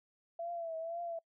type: tone with vibrato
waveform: sine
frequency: 668 Hz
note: E5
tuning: 23 cents sharp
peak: -37 dBFS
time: 0.39-1.19 s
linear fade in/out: 5 ms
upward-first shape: triangle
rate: 2 Hz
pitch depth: 69 cents each way
effects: noise-tail reverb RT60 0.1 s tail -26 dB re dry